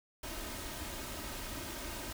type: noise with comb filter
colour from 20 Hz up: pink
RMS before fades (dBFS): -42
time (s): 0.23-2.13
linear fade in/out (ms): 5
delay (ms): 3.2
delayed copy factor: +0.55
effects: none